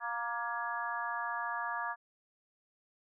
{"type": "harmonic tone with a mistuned harmonic", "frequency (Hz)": 234.9, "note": "A#3", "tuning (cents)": 13, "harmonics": [3, 4, 5, 6, 7], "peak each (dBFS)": [-42, -39, -39, -45, -39], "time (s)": [0, 1.96], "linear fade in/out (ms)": 50, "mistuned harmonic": 7, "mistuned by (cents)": 30, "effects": []}